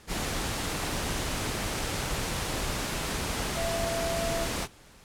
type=tone in noise; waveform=sine; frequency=670 Hz; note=E5; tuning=28 cents sharp; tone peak=-30 dBFS; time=3.54-4.48 s; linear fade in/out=50 ms; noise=pink; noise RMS=-31 dBFS; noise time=0.07-4.68 s; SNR=-2 dB; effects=pink hiss -54 dBFS RMS until 5.04 s + low-pass 11000 Hz 12 dB/octave